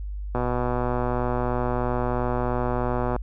click train, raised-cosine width 1 ms, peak -12 dBFS, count 347, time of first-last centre 0.35-3.163 s, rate 123 Hz, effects added 50 Hz sine -29 dBFS peak until 3.22 s

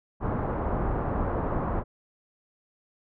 pink low-pass noise, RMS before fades -28 dBFS, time 0.2-1.84 s, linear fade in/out 50 ms, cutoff 1200 Hz, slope 24 dB/octave, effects none

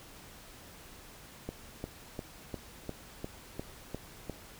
click train, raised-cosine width 2 ms, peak -23 dBFS, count 9, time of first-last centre 1.49-4.297 s, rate 2.85 Hz, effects pink hiss -52 dBFS RMS until 4.59 s

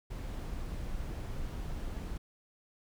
brown noise, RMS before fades -38 dBFS, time 0.1-2.18 s, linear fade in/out 10 ms, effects none

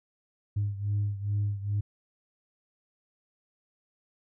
sine beating tone pair, 101.7 / 104.1 Hz, G#2 / G#2, -36 / +5 cents, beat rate 2.4 Hz, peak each -27 / -31 dBFS, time 0.56-1.81 s, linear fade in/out 10 ms, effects tanh soft clip ceiling -22 dBFS

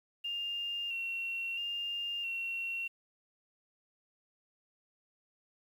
sine tone with vibrato, 2769 Hz, F7, 15 cents flat, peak -34 dBFS, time 0.24-2.88 s, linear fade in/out 10 ms, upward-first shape square, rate 0.75 Hz, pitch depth 24 cents each way, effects 10-bit

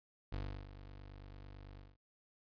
25% pulse tone with ADSR envelope, 49 Hz, G1, in tune, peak -34 dBFS, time 0.32-1.97 s, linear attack 8 ms, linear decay 340 ms, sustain -13 dB, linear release 200 ms, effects resampled to 11025 Hz

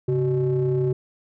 triangle ring-modulated tone, 120 Hz, B2, 49 cents flat, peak -14 dBFS, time 0.08-0.93 s, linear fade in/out 5 ms, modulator 256 Hz, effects none

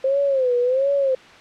sine tone with vibrato, 523.3 Hz, C5, in tune, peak -16 dBFS, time 0.04-1.15 s, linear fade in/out 5 ms, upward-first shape sine, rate 1.4 Hz, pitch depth 130 cents each way, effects white hiss -44 dBFS RMS until 1.4 s + low-pass 3000 Hz 12 dB/octave

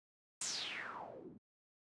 white noise with low-pass filter sweep, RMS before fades -45 dBFS, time 0.41-1.38 s, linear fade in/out 5 ms, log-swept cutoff 8200 to 220 Hz, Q 5.3, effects high-pass 100 Hz 12 dB/octave + resampled to 24000 Hz

